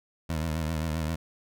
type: tone with vibrato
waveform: 20% pulse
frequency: 79.7 Hz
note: D#2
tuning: 42 cents sharp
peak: -23 dBFS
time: 0.29-1.16 s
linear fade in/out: 10 ms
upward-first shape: triangle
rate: 7.6 Hz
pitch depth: 93 cents each way
effects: none